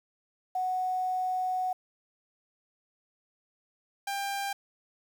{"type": "tone pair in turn", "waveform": ["sine", "sawtooth"], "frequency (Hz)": [740, 795.2], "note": ["F#5", "G5"], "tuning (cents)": [0, 25], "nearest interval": "minor second", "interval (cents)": 125, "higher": "second", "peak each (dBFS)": -27, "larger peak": "neither", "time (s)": [[0.55, 1.73], [4.07, 4.53]], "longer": "first", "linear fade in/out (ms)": 5, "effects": ["9-bit"]}